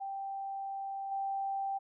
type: tone with level steps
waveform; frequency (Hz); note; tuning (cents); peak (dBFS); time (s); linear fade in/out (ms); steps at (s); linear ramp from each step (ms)
sine; 784; G5; 0; -36 / -32; 0-1.79; 20; 1.11; 10
effects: none